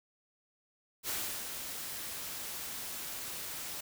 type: noise with ADSR envelope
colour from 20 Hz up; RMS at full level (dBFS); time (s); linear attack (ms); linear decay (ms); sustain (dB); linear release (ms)
white; -35; 1.03-3.81; 60; 340; -6; 8
effects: none